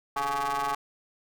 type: ring-modulated tone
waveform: 35% pulse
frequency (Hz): 138.9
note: C#3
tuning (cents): +4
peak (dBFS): -22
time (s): 0.16-0.75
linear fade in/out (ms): 5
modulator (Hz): 983
effects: none